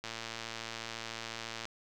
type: click train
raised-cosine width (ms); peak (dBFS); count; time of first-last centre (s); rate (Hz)
0.2; -22; 185; 0.04-1.654; 114
effects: none